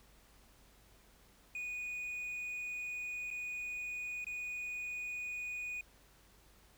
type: tone with dropouts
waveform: triangle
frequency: 2469 Hz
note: D#7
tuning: 14 cents flat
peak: -37 dBFS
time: 1.55-5.81 s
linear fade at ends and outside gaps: 2 ms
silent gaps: 3.304-3.311 / 4.244-4.267 s
effects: added 50 Hz sine -66 dBFS peak until 6.77 s + pink hiss -65 dBFS RMS until 6.77 s